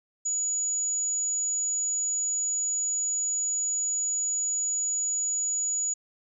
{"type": "tone", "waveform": "sine", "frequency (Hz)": 6860, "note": "A8", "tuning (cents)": -45, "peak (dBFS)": -25, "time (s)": [0.25, 5.94], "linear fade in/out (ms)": 10, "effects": []}